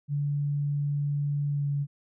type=tone with pitch glide; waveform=sine; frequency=144.3 to 142.64 Hz; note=D3 to C#3; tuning=-30 to +50 cents; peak=-25 dBFS; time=0.08-1.87 s; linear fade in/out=50 ms; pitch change=-20 cents; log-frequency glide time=1.5-1.67 s; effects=none